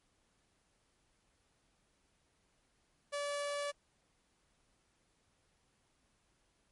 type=tone; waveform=sawtooth; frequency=576 Hz; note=D5; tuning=34 cents flat; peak=-32 dBFS; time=3.12-3.72 s; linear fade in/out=20 ms; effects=pink hiss -75 dBFS RMS until 6.71 s + MP3 48 kbps